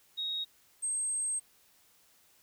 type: tone pair in turn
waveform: sine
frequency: 3767 / 8384 Hz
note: A#7 / C9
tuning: +17 / +2 cents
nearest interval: octave + major second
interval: 1385 cents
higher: second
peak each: -32 / -30 dBFS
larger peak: second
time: 0.17-0.45 / 0.82-1.4 s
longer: second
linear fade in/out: 20 ms
effects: white hiss -65 dBFS RMS until 2.42 s